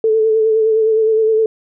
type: tone with vibrato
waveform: sine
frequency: 440 Hz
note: A4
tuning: in tune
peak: -10 dBFS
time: 0.04-1.46 s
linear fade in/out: 2 ms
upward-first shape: sine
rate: 9.7 Hz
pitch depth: 30 cents each way
effects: none